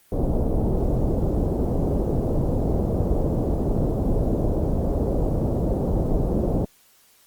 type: low-pass noise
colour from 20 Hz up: pink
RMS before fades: -22 dBFS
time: 0.12-6.65 s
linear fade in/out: 2 ms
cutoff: 610 Hz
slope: 24 dB/octave
effects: white hiss -57 dBFS RMS until 7.26 s + Opus 32 kbps